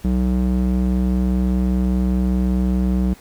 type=tone with band-pass filter; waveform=square; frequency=62.5 Hz; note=B1; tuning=21 cents sharp; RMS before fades=-18 dBFS; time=0.04-3.14 s; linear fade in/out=10 ms; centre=170 Hz; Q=1.4; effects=pink hiss -47 dBFS RMS until 3.2 s